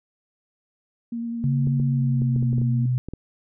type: tone with vibrato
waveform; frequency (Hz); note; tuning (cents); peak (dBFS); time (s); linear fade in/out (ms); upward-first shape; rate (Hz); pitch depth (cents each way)
sine; 233.1; A#3; 0; -26; 1.12-2.86; 5; sine; 10; 14
type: tone with pitch glide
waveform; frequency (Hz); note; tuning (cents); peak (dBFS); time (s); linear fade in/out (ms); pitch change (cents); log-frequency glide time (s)
sine; 138.59 to 125.63; C#3 to B2; 0 to +30; -19; 1.44-2.98; 0; -170; 1.82-2.57
type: clicks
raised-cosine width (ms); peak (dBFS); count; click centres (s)
3; -20; 10; 1.672 / 1.799 / 2.219 / 2.362 / 2.427 / 2.53 / 2.582 / 2.617 / 3.086 / 3.136
effects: none